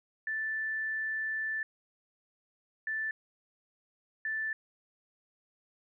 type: tone bursts at uneven times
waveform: sine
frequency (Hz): 1760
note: A6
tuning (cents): 0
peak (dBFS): -31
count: 3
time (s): 0.27-1.63 / 2.87-3.11 / 4.25-4.53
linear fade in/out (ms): 2
effects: none